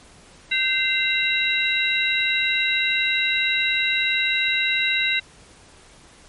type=tone cluster; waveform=sine; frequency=1550 / 2073 / 2737 / 3867 Hz; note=G6 / C7 / F7 / B7; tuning=-20 / -17 / -36 / -37 cents; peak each=-28 / -22 / -24 / -24 dBFS; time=0.51-5.2 s; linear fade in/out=10 ms; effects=pink hiss -49 dBFS RMS until 6.28 s + MP3 48 kbps